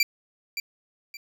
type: tone with echo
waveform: 25% pulse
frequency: 2349 Hz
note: D7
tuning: in tune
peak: -14 dBFS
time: 0-0.03 s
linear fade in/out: 2 ms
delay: 570 ms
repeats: 2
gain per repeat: -10 dB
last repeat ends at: 1.17 s
effects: none